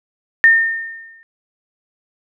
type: tone with exponential decay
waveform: sine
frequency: 1819 Hz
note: A#6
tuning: 43 cents flat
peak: -4 dBFS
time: 0.44-1.23 s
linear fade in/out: 0 ms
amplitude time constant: 170 ms
effects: none